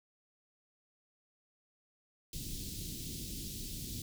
pink band-stop noise, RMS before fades -42 dBFS, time 2.33-4.02 s, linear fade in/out 2 ms, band 310 to 3500 Hz, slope 24 dB/octave, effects none

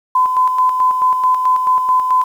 sine tone with tremolo, 1016 Hz, B5, 49 cents sharp, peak -9 dBFS, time 0.15-2.24 s, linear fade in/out 5 ms, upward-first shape square, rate 4.6 Hz, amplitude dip 45%, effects 7-bit

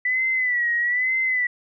sine tone with vibrato, 1975.5 Hz, B6, in tune, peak -19 dBFS, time 0.05-1.47 s, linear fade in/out 5 ms, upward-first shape sine, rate 1.1 Hz, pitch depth 78 cents each way, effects none

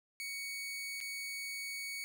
sawtooth tone with dropouts, 2234 Hz, C#7, 13 cents sharp, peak -36 dBFS, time 0.2-2.04 s, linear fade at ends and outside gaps 0 ms, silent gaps 1.004-1.011 s, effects none

